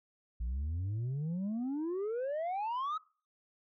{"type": "exponential sweep", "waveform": "sine", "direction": "up", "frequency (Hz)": [55, 1300], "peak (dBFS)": -30, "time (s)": [0.4, 2.98], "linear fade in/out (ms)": 10, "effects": ["noise-tail reverb RT60 0.4 s tail -23 dB re dry", "tanh soft clip ceiling -32 dBFS"]}